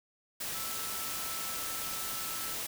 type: tone in noise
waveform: sine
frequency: 1318.5 Hz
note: E6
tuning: in tune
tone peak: -45 dBFS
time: 0.54-2.55 s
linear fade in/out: 10 ms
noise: white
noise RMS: -37 dBFS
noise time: 0.4-2.67 s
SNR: -11 dB
effects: none